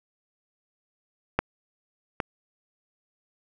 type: clicks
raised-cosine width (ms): 0.5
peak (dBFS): -6 / -11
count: 2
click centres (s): 1.39 / 2.202
effects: none